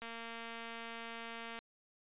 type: click train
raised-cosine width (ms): 0.3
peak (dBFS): -30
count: 362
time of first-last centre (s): 0.02-1.59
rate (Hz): 230
effects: resampled to 8000 Hz